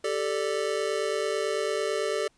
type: chord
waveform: square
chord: G suspended second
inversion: none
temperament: just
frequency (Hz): 392 / 441 / 588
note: G4 / A4 / D5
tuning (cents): 0 / +4 / +2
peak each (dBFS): -32 / -30 / -32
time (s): 0.04-2.28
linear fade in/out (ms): 5
effects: pink hiss -66 dBFS RMS until 2.37 s + resampled to 22050 Hz